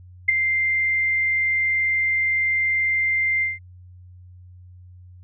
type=tone with ADSR envelope; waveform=sine; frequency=2093 Hz; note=C7; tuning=in tune; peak=-10 dBFS; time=0.28-3.59 s; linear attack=11 ms; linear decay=10 ms; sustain=-8 dB; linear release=170 ms; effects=added 90 Hz sine -42 dBFS peak until 5.23 s